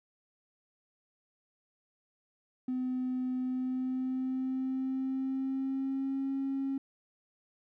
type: tone with pitch glide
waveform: triangle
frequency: 254.6 to 271.3 Hz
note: C4 to C#4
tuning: -47 to -37 cents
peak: -27 dBFS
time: 2.68-6.78 s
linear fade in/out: 5 ms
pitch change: +110 cents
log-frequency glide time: 3.37-6.34 s
effects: tanh soft clip ceiling -27 dBFS